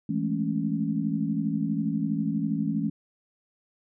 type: chord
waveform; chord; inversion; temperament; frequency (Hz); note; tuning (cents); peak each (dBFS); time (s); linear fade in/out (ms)
sine; A major seventh; second; equal; 164.81 / 207.7 / 220 / 277.2; E3 / G#3 / A3 / C#4; 0 / 0 / 0 / 0; -30; 0.09-2.9; 5
effects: none